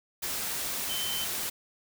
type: tone in noise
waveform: sine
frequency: 3076 Hz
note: G7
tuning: 33 cents flat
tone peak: -33 dBFS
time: 0.89-1.25 s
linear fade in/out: 10 ms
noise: white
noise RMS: -33 dBFS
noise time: 0.22-1.5 s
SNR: -3 dB
effects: none